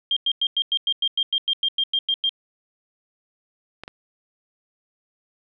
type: tone bursts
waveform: sine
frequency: 3200 Hz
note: G7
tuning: 35 cents sharp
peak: -18 dBFS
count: 15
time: 0.11-2.293 s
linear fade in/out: 2 ms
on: 55 ms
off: 97 ms
type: clicks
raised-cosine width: 0.3 ms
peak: -19 dBFS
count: 2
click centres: 3.836 / 3.879 s
effects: none